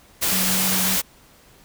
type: tone in noise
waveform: sine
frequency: 187.4 Hz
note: F#3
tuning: 22 cents sharp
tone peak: -26 dBFS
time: 0.31-0.97 s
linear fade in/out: 20 ms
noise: white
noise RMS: -21 dBFS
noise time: 0.21-1.02 s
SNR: -8 dB
effects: pink hiss -52 dBFS RMS until 1.64 s